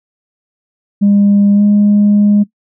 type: tone with pitch glide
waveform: sine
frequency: 202.3 to 206.1 Hz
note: G#3 to G#3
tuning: -45 to -13 cents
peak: -4 dBFS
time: 1.01-2.44 s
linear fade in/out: 20 ms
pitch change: +32 cents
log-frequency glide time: 1.54-1.62 s
effects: noise-tail reverb RT60 0.1 s tail -19 dB re dry + tanh soft clip ceiling -3 dBFS